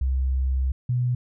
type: tone pair in turn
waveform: sine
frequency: 65.4 / 123.69 Hz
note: C2 / B2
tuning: 0 / +3 cents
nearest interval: major seventh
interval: 1103 cents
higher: second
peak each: -20 dBFS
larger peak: neither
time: 0.01-0.72 / 0.89-1.15 s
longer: first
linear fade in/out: 5 ms
effects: none